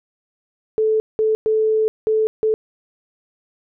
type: tone bursts at uneven times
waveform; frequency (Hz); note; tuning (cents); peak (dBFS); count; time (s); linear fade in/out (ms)
sine; 436.5; A4; -14; -14; 5; 0.78-1 / 1.19-1.35 / 1.46-1.88 / 2.07-2.27 / 2.43-2.54; 0
effects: none